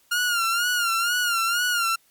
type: tone with vibrato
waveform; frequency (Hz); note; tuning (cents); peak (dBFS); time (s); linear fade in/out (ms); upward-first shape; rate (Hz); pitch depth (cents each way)
sawtooth; 1407; F6; +12; -17; 0.11-1.96; 10; sine; 2.1; 78
effects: white hiss -61 dBFS RMS until 2.1 s + MP3 96 kbps